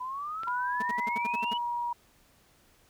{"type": "exponential sweep", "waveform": "sine", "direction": "up", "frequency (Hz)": [989, 3000], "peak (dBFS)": -33, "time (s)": [0, 1.58], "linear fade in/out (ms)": 10}
{"type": "clicks", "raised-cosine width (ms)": 0.3, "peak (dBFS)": [-26, -31], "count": 2, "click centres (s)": [0.434, 0.481]}
{"type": "tone with pitch glide", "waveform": "sine", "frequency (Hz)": [987.8, 955.3], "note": ["B5", "A#5"], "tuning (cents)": [0, 42], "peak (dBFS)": -29, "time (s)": [0.47, 1.93], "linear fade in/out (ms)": 5, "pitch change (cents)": -58, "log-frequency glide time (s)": [0.77, 1.12]}
{"type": "tone bursts", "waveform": "sawtooth", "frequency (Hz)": 220, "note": "A3", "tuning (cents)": 0, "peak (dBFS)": -31, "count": 9, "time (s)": [0.8, 1.536], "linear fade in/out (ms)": 5, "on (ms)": 24, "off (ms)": 65}
{"effects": ["pink hiss -63 dBFS RMS until 2.89 s"]}